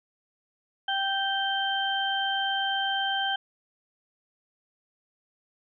harmonic tone, 782 Hz, G5, 4 cents flat, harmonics 1 / 2 / 4, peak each -29 / -30 / -29 dBFS, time 0.88-3.36 s, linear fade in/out 5 ms, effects none

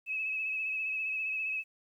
sine tone with vibrato, 2580 Hz, E7, 38 cents flat, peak -31 dBFS, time 0.06-1.64 s, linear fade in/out 50 ms, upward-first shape sine, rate 15 Hz, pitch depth 34 cents each way, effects 11-bit

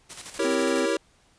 white noise with tremolo, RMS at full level -37 dBFS, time 0.09-0.85 s, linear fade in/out 20 ms, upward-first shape square, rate 12 Hz, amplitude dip 55%
square chord, E diminished seventh, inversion none, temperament equal, 329.6 / 392 / 466.2 / 554.4 Hz, E4 / G4 / Bb4 / Db5, 0 / 0 / 0 / 0 cents, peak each -29 dBFS, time 0.39-0.97 s, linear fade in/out 5 ms
harmonic tone, 261.6 Hz, C4, in tune, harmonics 1 / 3 / 5 / 7 / 9, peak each -28 / -40 / -41 / -45 / -46 dBFS, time 0.44-0.86 s, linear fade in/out 10 ms
effects pink hiss -61 dBFS RMS until 1.38 s + resampled to 22050 Hz

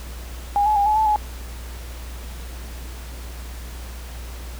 sine tone with pitch steps, 815 / 851 / 810 / 852 / 872 / 845 Hz, G#5 / G#5 / G#5 / G#5 / A5 / G#5, -33 / +42 / -43 / +44 / -16 / +30 cents, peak -15 dBFS, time 0.56-1.16 s, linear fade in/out 0 ms, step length 100 ms, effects added 60 Hz sine -32 dBFS peak until 4.59 s + pink hiss -41 dBFS RMS until 4.59 s

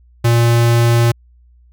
square tone, 117.6 Hz, A#2, 16 cents sharp, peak -10 dBFS, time 0.24-1.12 s, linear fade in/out 10 ms, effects added 60 Hz sine -45 dBFS peak until 1.72 s

